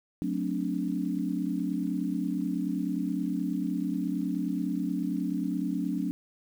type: chord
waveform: sine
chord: D dominant seventh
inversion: first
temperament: just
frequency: 183.54 / 220.2 / 264.3 / 293.7 Hz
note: F#3 / A3 / C4 / D4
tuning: -14 / +2 / +18 / 0 cents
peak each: -32 / -35 / -33 / -32 dBFS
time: 0.22-6.11 s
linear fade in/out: 0 ms
effects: 9-bit